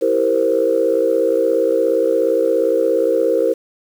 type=chord; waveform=sine; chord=C dominant seventh; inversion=first; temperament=equal; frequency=329.6 / 392 / 466.2 / 523.3 Hz; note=E4 / G4 / Bb4 / C5; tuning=0 / 0 / 0 / 0 cents; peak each=-21 / -21 / -16 / -17 dBFS; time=0.01-3.54 s; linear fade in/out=20 ms; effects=tanh soft clip ceiling -4 dBFS + 7-bit